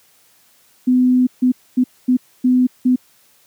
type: tone bursts at uneven times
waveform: sine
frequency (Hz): 252.1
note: B3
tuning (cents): +36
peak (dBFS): -10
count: 6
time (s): 0.87-1.27 / 1.42-1.52 / 1.77-1.84 / 2.08-2.17 / 2.44-2.67 / 2.85-2.96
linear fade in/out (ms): 10
effects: white hiss -54 dBFS RMS until 3.46 s + high-pass 80 Hz 12 dB/octave